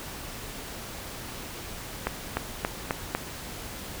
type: accelerating click train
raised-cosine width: 0.5 ms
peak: -10 dBFS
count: 5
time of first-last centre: 2.07-3.15 s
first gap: 300 ms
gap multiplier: 0.93
effects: pink hiss -39 dBFS RMS until 4 s